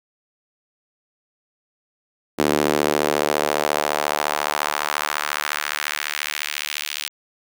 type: tone with high-pass filter sweep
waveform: sawtooth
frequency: 74.4 Hz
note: D2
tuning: 23 cents sharp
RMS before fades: -23 dBFS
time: 2.38-7.09 s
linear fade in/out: 20 ms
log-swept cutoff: 310 to 3000 Hz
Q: 1.4
effects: none